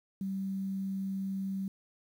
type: tone with quantisation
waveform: sine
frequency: 193.2 Hz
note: G3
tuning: 25 cents flat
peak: -32 dBFS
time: 0.21-1.68 s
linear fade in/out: 2 ms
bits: 10
effects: none